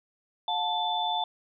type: tone cluster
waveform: sine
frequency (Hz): 719 / 878 / 3521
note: F#5 / A5 / A7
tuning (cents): -50 / -4 / 0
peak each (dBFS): -31 / -29 / -31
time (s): 0.48-1.24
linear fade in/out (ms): 2
effects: none